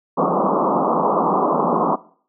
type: band-pass noise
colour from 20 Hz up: white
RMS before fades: -18 dBFS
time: 0.17-1.96 s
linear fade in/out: 10 ms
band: 160 to 1200 Hz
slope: 96 dB/octave
effects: noise-tail reverb RT60 0.5 s tail -20 dB re dry